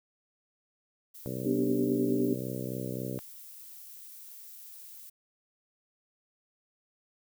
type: noise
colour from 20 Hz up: violet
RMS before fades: -48 dBFS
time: 1.14-5.1 s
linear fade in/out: 10 ms
type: harmonic tone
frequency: 63.7 Hz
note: C2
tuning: 46 cents flat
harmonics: 2 / 3 / 4 / 5 / 6 / 7 / 8 / 9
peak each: -38 / -40 / -41 / -42 / -43 / -43 / -44 / -45 dBFS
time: 1.26-3.19 s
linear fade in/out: 0 ms
type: chord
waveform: sine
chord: G major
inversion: first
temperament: just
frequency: 245 / 294 / 392 Hz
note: B3 / D4 / G4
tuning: -14 / +2 / 0 cents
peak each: -30 dBFS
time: 1.45-2.34 s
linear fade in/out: 10 ms
effects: none